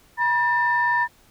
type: tone pair together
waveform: sine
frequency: 963 / 1788.7 Hz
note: B5 / A6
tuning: -44 / +28 cents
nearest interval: major seventh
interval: 1072 cents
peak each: -20 dBFS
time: 0.17-1.08 s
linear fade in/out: 50 ms
effects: tanh soft clip ceiling -10 dBFS + pink hiss -56 dBFS RMS until 1.3 s